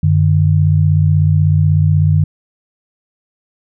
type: tone pair together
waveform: sine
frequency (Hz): 94.83 / 151.1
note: F#2 / D3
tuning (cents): +43 / +50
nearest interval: minor sixth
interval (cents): 807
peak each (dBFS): -11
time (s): 0.03-2.24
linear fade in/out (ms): 5
effects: none